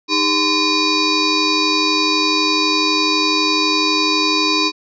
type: tone with frequency modulation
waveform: sine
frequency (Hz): 2446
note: D#7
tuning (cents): -30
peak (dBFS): -13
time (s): 0.08-4.72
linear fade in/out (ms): 50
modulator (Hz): 712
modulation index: 3.8
effects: none